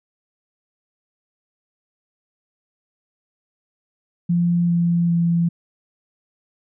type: tone with pitch steps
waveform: sine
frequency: 172.9 / 171.31 / 169.73 Hz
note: F3 / F3 / F3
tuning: -17 / -33 / -49 cents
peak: -15 dBFS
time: 4.29-5.49 s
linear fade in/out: 10 ms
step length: 400 ms
effects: none